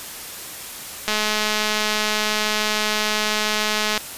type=click train; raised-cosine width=0.2 ms; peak=-4 dBFS; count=618; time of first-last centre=1.08-3.977 s; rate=213 Hz; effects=white hiss -34 dBFS RMS until 4.17 s + resampled to 32000 Hz